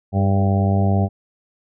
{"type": "harmonic tone with a mistuned harmonic", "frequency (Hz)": 98, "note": "G2", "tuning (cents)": 0, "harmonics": [1, 2, 3, 4, 5, 6, 7, 8], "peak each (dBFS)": [-16, -20, -31, -29, -34, -30, -27, -29], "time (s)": [0.12, 1.09], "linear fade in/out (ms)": 50, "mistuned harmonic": 4, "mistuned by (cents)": 22, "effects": []}